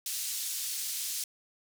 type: band-pass noise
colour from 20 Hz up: white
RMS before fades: -35 dBFS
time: 0.06-1.24 s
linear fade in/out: 2 ms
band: 3900 to 12000 Hz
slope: 12 dB/octave
effects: none